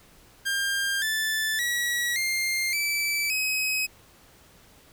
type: tone with pitch steps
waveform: sawtooth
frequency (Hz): 1600 / 1754.9 / 1924.8 / 2111 / 2316 / 2540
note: G6 / A6 / B6 / C7 / D7 / D#7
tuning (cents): +35 / -5 / -45 / +15 / -25 / +35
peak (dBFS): -21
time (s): 0.45-3.87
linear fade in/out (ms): 20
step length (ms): 570
effects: pink hiss -55 dBFS RMS until 4.92 s